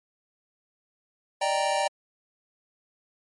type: chord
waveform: square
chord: Eb major seventh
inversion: third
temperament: equal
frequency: 587.3 / 622.3 / 784 / 932.3 Hz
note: D5 / Eb5 / G5 / Bb5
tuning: 0 / 0 / 0 / 0 cents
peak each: -29 / -33 / -28 / -30 dBFS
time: 1.41-1.88 s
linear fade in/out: 10 ms
effects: MP3 48 kbps